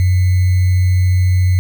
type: tone with sample-and-hold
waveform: sine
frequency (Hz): 91.4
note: F#2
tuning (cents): -21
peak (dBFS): -9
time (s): 0-1.59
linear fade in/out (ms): 0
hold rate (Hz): 2100
effects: none